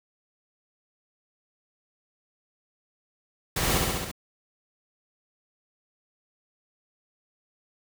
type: noise with echo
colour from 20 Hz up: pink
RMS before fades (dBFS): -27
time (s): 3.56-3.78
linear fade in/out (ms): 5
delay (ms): 67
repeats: 5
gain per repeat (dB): -2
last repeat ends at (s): 4.115
effects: none